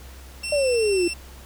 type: tone with vibrato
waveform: 20% pulse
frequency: 2700 Hz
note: E7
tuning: 41 cents sharp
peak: -22 dBFS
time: 0.43-1.14 s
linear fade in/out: 10 ms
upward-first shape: triangle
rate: 2.9 Hz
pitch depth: 12 cents each way
type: exponential sweep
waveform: sine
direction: down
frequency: 604 to 337.5 Hz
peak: -18 dBFS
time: 0.52-1.08 s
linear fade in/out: 5 ms
effects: added 65 Hz sine -41 dBFS peak until 1.45 s + pink hiss -47 dBFS RMS until 1.45 s